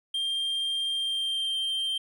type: tone with pitch glide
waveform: triangle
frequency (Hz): 3188 to 3153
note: G7 to G7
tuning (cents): +28 to +9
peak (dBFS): -25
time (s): 0.14-1.98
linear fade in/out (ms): 5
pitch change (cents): -19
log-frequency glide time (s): 0.92-1.58
effects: none